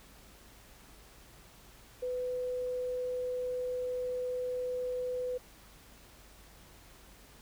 sine tone, 500 Hz, B4, 21 cents sharp, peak -32 dBFS, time 2.02-5.38 s, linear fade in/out 10 ms, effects added 50 Hz sine -60 dBFS peak until 7.41 s + pink hiss -57 dBFS RMS until 7.41 s

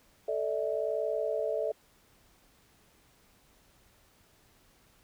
sine chord, A suspended fourth, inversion none, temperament equal with one note detuned, 440 / 587.3 / 648.3 Hz, A4 / D5 / E5, 0 / 0 / -29 cents, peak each -33 dBFS, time 0.28-1.72 s, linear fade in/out 5 ms, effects pink hiss -64 dBFS RMS until 5.03 s

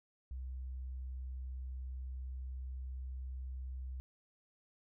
sine tone, 64.3 Hz, C2, 30 cents flat, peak -40 dBFS, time 0.31-4 s, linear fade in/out 0 ms, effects none

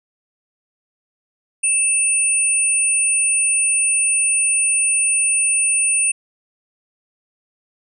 sine tone pair together, 2637 / 9316 Hz, E7 / D9, 0 / -15 cents, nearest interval octave + minor seventh, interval 2185 cents, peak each -21 / -15 dBFS, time 1.63-6.12 s, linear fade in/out 10 ms, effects none

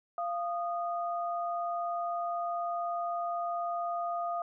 sine tone pair together, 692 / 1233 Hz, F5 / D#6, -16 / -16 cents, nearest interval minor seventh, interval 1000 cents, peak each -32 / -36 dBFS, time 0.18-4.42 s, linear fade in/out 2 ms, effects none

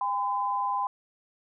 sine tone pair together, 806 / 1015.5 Hz, G5 / B5, +48 / +48 cents, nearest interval major third, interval 400 cents, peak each -30 / -27 dBFS, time 0.01-0.87 s, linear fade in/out 2 ms, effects none

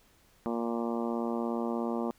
harmonic tone, 116.9 Hz, A#2, 5 cents sharp, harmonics 2 / 3 / 4 / 5 / 6 / 7 / 8 / 9 / 10, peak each -32 / -36 / -38 / -40 / -42 / -43 / -44 / -45 / -46 dBFS, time 0.46-2.11 s, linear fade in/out 0 ms, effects pink hiss -64 dBFS RMS until 2.18 s

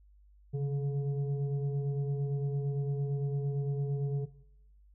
sine tone with frequency modulation, 138.59 Hz, C#3, in tune, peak -29 dBFS, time 0.53-4.26 s, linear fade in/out 20 ms, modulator 286 Hz, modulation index 0.61, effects noise-tail reverb RT60 0.8 s tail -17 dB re dry + added 50 Hz sine -57 dBFS peak until 4.94 s

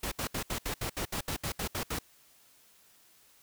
pink noise bursts, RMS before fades -34 dBFS, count 13, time 0.03-1.989 s, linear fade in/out 5 ms, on 87 ms, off 69 ms, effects white hiss -62 dBFS RMS until 3.42 s

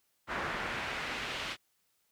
brown noise with band-pass filter sweep, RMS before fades -37 dBFS, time 0.27-1.57 s, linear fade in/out 50 ms, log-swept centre 1500 to 3200 Hz, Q 1.3, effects white hiss -75 dBFS RMS until 2.11 s

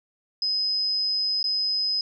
sine tone with dropouts, 5050 Hz, D#8, 25 cents sharp, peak -22 dBFS, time 0.42-2.01 s, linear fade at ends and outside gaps 2 ms, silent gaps 1.429-1.441 s, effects none

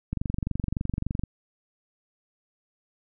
click train, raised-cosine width 5 ms, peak -15 dBFS, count 27, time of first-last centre 0.13-1.236 s, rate 23.5 Hz, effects none

